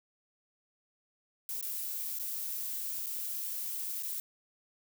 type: noise with dropouts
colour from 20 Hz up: violet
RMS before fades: -37 dBFS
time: 1.49-4.2 s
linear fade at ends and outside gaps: 1 ms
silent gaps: 1.612-1.626 / 2.188-2.196 / 3.061-3.067 / 4.026-4.032 s
effects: none